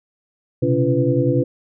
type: tone cluster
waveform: sine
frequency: 124.1 / 134.6 / 282.2 / 341.9 / 498.3 Hz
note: B2 / C3 / C#4 / F4 / B4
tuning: +9 / +49 / +31 / -37 / +15 cents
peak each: -21 dBFS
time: 0.62-1.44 s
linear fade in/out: 10 ms
effects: none